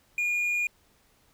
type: tone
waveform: triangle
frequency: 2431 Hz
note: D#7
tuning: 41 cents flat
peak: -23 dBFS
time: 0.18-0.67 s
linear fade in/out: 2 ms
effects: pink hiss -64 dBFS RMS until 1.33 s